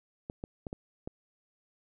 clicks, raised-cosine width 2 ms, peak -24 dBFS, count 5, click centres 0.299 / 0.439 / 0.668 / 0.729 / 1.075 s, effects none

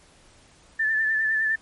sine tone with vibrato, 1760 Hz, A6, in tune, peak -20 dBFS, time 0.79-1.56 s, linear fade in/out 10 ms, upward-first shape sine, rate 9.8 Hz, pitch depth 34 cents each way, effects pink hiss -55 dBFS RMS until 1.61 s + MP3 48 kbps

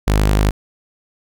sawtooth tone, 51.4 Hz, G#1, 17 cents flat, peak -8 dBFS, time 0.07-0.51 s, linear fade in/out 10 ms, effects none

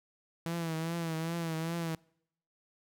sawtooth tone with vibrato, 164.81 Hz, E3, in tune, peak -29 dBFS, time 0.46-1.95 s, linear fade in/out 0 ms, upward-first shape triangle, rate 2.5 Hz, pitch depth 65 cents each way, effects noise-tail reverb RT60 0.7 s tail -25 dB re dry

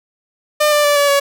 sawtooth tone with pitch steps, 601 / 591.4 / 581.9 / 572.5 / 563.4 Hz, D5 / D5 / D5 / D5 / C#5, +40 / +12 / -16 / -44 / +28 cents, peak -7 dBFS, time 0.6-1.2 s, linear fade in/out 10 ms, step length 120 ms, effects none

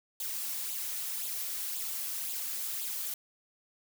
blue noise with flanger, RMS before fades -36 dBFS, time 0.2-3.14 s, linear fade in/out 2 ms, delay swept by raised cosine 0.26 to 3.56 ms, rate 1.9 Hz, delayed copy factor +0.6, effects none

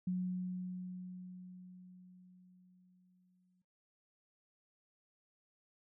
sine tone with exponential decay, 182.3 Hz, F#3, 25 cents flat, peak -32 dBFS, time 0.07-3.62 s, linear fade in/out 5 ms, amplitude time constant 770 ms, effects noise-tail reverb RT60 1.0 s tail -25 dB re dry

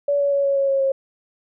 sine tone with pitch steps, 571 / 565.7 / 560.5 / 555.4 / 550.3 / 545.2 / 540.2 Hz, D5 / C#5 / C#5 / C#5 / C#5 / C#5 / C#5, -49 / +35 / +19 / +3 / -13 / -29 / -45 cents, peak -16 dBFS, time 0.08-0.92 s, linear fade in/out 5 ms, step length 120 ms, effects none

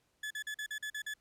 35% pulse tone bursts, 1718 Hz, A6, 42 cents flat, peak -35 dBFS, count 8, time 0.23-1.139 s, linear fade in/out 5 ms, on 76 ms, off 43 ms, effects pink hiss -75 dBFS RMS until 1.2 s + low-pass 12000 Hz 12 dB/octave

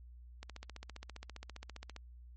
click train, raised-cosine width 0.2 ms, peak -29 dBFS, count 24, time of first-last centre 0.43-1.963 s, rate 15 Hz, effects added 60 Hz sine -51 dBFS peak until 2.36 s + MP3 32 kbps

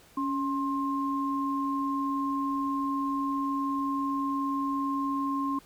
sine tone pair together, 278.7 / 1060 Hz, C#4 / C6, +9 / +22 cents, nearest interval octave + major seventh, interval 2313 cents, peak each -29 / -30 dBFS, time 0.17-5.59 s, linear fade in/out 5 ms, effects pink hiss -57 dBFS RMS until 5.65 s

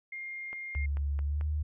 sine tone, 2120 Hz, C7, 22 cents sharp, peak -37 dBFS, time 0.12-0.86 s, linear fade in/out 5 ms
click train, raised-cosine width 0.5 ms, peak -31 dBFS, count 5, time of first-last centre 0.53-1.411 s, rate 4.54 Hz
sine tone with pitch glide, 71.3 to 75.41 Hz, C#2 to D2, +49 to +46 cents, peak -28 dBFS, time 0.75-1.63 s, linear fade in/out 10 ms, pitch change +97 cents, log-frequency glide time 1.23-1.45 s
effects none

